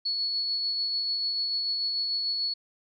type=tone with tremolo; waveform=sine; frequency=4394 Hz; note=C#8; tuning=16 cents flat; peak=-25 dBFS; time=0.05-2.54 s; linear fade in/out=10 ms; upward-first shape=sine; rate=6.8 Hz; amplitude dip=25%; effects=none